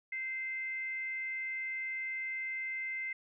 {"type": "tone with frequency modulation", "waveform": "sine", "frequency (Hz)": 2080, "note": "C7", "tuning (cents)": -11, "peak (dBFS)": -35, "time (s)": [0.12, 3.13], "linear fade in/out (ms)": 5, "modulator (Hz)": 512, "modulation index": 0.27, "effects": []}